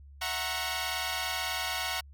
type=chord; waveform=10% pulse; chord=F# dominant seventh; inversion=third; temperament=equal with one note detuned; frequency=659.3 / 740 / 932.3 / 1090.9 Hz; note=E5 / F#5 / A#5 / C#6; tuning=0 / 0 / 0 / -28 cents; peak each=-31 / -26 / -28 / -29 dBFS; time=0.21-2.01 s; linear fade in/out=10 ms; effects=added 70 Hz sine -48 dBFS peak until 2.13 s